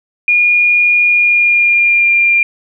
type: tone with pitch glide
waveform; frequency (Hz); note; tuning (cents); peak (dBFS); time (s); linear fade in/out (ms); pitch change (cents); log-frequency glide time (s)
sine; 2431 to 2392; D#7 to D7; -41 to +31; -7; 0.28-2.43; 2; -28; 1.09-2.15
effects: none